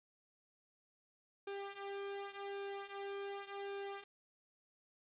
sawtooth tone with flanger, 398.3 Hz, G4, 28 cents sharp, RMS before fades -45 dBFS, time 1.47-4.04 s, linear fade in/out 5 ms, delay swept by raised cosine 1.5 to 3.6 ms, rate 0.88 Hz, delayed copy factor -0.75, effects resampled to 8000 Hz + 11-bit

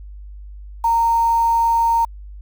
sine tone with quantisation, 923 Hz, A#5, 17 cents flat, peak -13 dBFS, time 0.84-2.05 s, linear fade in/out 5 ms, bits 6, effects added 50 Hz sine -33 dBFS peak until 2.41 s

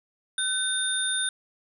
sine tone cluster, 1517 / 3633 / 9560 Hz, F#6 / A#7 / D9, +43 / -45 / +30 cents, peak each -30 / -28 / -28 dBFS, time 0.38-1.29 s, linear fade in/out 2 ms, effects none

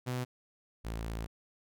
sawtooth tone pair in turn, 125.4 / 55.86 Hz, B2 / A1, +27 / +27 cents, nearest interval octave + major second, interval 1400 cents, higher first, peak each -29 / -32 dBFS, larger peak first, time 0.06-0.25 / 0.84-1.27 s, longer second, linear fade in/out 20 ms, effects none

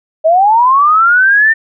sine linear sweep, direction up, 616 to 1819 Hz, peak -5 dBFS, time 0.24-1.54 s, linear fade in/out 20 ms, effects none

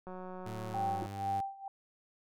click train, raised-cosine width 1 ms, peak -32 dBFS, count 183, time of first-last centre 0.07-1.059 s, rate 184 Hz
sawtooth tone with pitch glide, 110 to 99.71 Hz, A2 to G2, 0 to +30 cents, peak -37 dBFS, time 0.46-1.41 s, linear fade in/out 5 ms, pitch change -170 cents, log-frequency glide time 0.68-0.94 s
sine tone with tremolo, 784 Hz, G5, in tune, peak -30 dBFS, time 0.74-1.68 s, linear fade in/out 2 ms, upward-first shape sine, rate 2.1 Hz, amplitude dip 90%
sine tone with exponential decay, 338.1 Hz, E4, 44 cents sharp, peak -34 dBFS, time 1.02-1.11 s, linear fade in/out 0 ms, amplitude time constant 18 ms
effects none

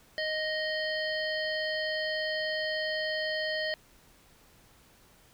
harmonic tone, 622.3 Hz, D#5, in tune, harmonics 1 / 3 / 5 / 7 / 8, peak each -33 / -33 / -39 / -38 / -45 dBFS, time 0.18-3.74 s, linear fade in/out 0 ms, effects pink hiss -60 dBFS RMS until 5.33 s

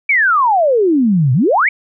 sine exponential two-way sweep, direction down then up, 2349 to 120 to 2349 Hz, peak -9 dBFS, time 0.09-1.69 s, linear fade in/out 5 ms, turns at 1.33 s, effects none

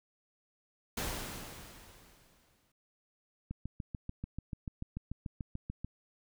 pink noise with exponential decay, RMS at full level -35 dBFS, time 0.97-2.72 s, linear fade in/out 5 ms, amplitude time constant 380 ms
click train, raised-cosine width 5 ms, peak -26 dBFS, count 17, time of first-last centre 3.51-5.846 s, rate 6.85 Hz
effects none

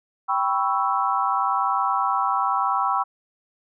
sine chord, C# half-diminished seventh, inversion second, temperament equal, 784 / 987.8 / 1108.7 / 1318.5 Hz, G5 / B5 / C#6 / E6, 0 / 0 / 0 / 0 cents, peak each -25 dBFS, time 0.28-3.04 s, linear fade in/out 20 ms, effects none

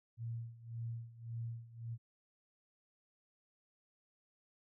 sine tone with tremolo, 115.9 Hz, A#2, 10 cents flat, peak -38 dBFS, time 0.17-1.98 s, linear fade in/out 50 ms, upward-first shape sine, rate 1.8 Hz, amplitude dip 85%, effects none

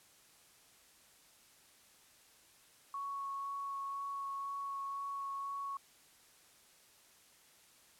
sine tone with vibrato, 1108.7 Hz, C#6, in tune, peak -38 dBFS, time 2.94-5.77 s, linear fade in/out 2 ms, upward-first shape sine, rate 2 Hz, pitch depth 9 cents each way, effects white hiss -64 dBFS RMS until 7.99 s + low-pass 12000 Hz 12 dB/octave

